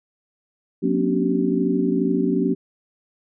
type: tone cluster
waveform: sine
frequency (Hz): 182.5 / 235.1 / 266.8 / 289.3 / 382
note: F#3 / A#3 / C4 / D4 / G4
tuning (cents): -24 / +15 / +34 / -26 / -45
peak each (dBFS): -24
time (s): 0.82-2.55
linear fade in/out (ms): 20
effects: none